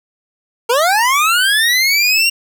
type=linear sweep; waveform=25% pulse; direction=up; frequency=448.9 to 2794 Hz; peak=-7 dBFS; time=0.69-2.3 s; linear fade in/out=10 ms; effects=none